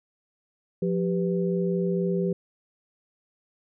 sine tone cluster, 177.2 / 391.1 / 495.3 Hz, F3 / G4 / B4, +25 / -4 / +5 cents, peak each -25 / -27 / -31 dBFS, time 0.82-2.33 s, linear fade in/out 5 ms, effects none

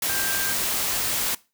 sine tone in noise, 1585 Hz, G6, 19 cents sharp, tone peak -30 dBFS, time 0.09-0.53 s, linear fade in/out 5 ms, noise white, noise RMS -25 dBFS, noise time 0.02-1.35 s, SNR -8 dB, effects noise-tail reverb RT60 0.3 s tail -21 dB re dry

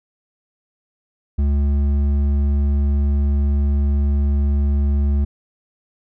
sine tone with hard clipping, 71 Hz, C#2, 42 cents sharp, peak -16 dBFS, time 1.38-5.25 s, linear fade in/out 10 ms, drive 7 dB, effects none

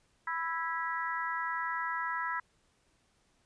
harmonic tone with a mistuned harmonic, 330 Hz, E4, 2 cents sharp, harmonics 3 / 4 / 5 / 6, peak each -36 / -37 / -38 / -39 dBFS, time 0.27-2.4 s, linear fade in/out 5 ms, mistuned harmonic 6, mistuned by -25 cents, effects pink hiss -71 dBFS RMS until 3.45 s + resampled to 22050 Hz

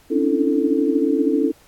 sine tone cluster, 268.7 / 284.9 / 297.6 / 332.5 / 442.7 Hz, C4 / C#4 / D4 / E4 / A4, +46 / +48 / +23 / +15 / +11 cents, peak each -22 dBFS, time 0.1-1.52 s, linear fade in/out 20 ms, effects pink hiss -53 dBFS RMS until 1.67 s + AAC 64 kbps

